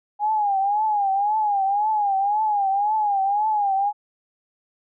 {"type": "tone with vibrato", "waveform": "sine", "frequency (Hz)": 820, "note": "G#5", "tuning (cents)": -22, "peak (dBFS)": -18, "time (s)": [0.19, 3.93], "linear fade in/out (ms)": 50, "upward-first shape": "triangle", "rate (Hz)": 1.9, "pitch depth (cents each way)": 120, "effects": []}